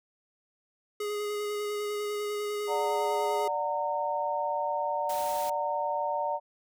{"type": "tone with vibrato", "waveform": "square", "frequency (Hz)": 415.8, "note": "G#4", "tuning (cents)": 2, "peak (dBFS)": -31, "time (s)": [1, 3.48], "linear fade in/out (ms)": 5, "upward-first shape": "square", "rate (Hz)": 10, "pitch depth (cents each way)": 11}
{"type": "chord", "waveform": "sine", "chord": "D augmented", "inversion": "none", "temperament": "just", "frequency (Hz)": [587.3, 734.2, 917.7], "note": ["D5", "F#5", "A#5"], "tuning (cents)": [0, -14, -27], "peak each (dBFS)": [-32, -34, -30], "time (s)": [2.67, 6.4], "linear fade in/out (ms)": 50}
{"type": "noise", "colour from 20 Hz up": "white", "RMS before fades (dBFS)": -41, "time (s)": [5.09, 5.5], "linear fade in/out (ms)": 5}
{"effects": []}